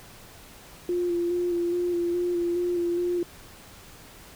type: tone with vibrato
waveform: sine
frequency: 349.2 Hz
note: F4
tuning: in tune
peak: -23 dBFS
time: 0.89-3.23 s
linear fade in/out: 2 ms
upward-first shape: square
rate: 2.4 Hz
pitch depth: 19 cents each way
effects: pink hiss -48 dBFS RMS until 4.35 s